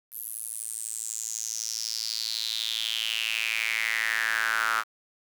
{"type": "tone with high-pass filter sweep", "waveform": "square", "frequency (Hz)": 56, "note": "A1", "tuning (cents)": 31, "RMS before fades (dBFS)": -30, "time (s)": [0.11, 4.84], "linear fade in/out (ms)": 50, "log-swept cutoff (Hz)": [12000, 1300], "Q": 5.9, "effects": ["8-bit"]}